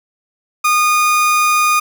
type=tone; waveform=30% pulse; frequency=1226 Hz; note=D#6; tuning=26 cents flat; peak=-8 dBFS; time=0.64-1.8 s; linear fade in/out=10 ms; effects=none

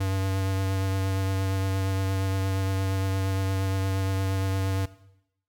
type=tone with vibrato; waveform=square; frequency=96 Hz; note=G2; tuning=36 cents flat; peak=-25 dBFS; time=0-4.86 s; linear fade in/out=10 ms; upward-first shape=triangle; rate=8.6 Hz; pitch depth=18 cents each way; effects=noise-tail reverb RT60 0.8 s tail -17 dB re dry

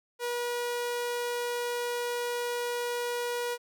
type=tone; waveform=sawtooth; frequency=482.4 Hz; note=B4; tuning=41 cents flat; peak=-26 dBFS; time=0.19-3.58 s; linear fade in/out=50 ms; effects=none

